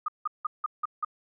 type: tone bursts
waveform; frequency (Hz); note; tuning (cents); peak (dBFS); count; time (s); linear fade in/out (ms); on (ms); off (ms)
sine; 1231; D#6; -19; -25; 6; 0.06-1.048; 5; 23; 170
effects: none